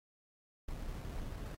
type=noise with sample-and-hold; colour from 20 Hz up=brown; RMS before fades=-42 dBFS; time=0.68-1.55 s; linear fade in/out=5 ms; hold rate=3150 Hz; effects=AAC 48 kbps